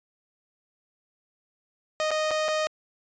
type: tone with dropouts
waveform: sawtooth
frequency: 620 Hz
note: D#5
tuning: 6 cents flat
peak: -20 dBFS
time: 2-2.67 s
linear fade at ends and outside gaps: 0 ms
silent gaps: 2.107-2.114 / 2.308-2.313 / 2.482-2.486 s
effects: resampled to 16000 Hz